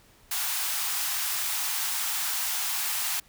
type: high-pass noise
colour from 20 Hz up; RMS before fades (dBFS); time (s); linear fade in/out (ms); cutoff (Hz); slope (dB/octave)
white; -29; 0.31-3.2; 5; 730; 48
effects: pink hiss -58 dBFS RMS until 3.28 s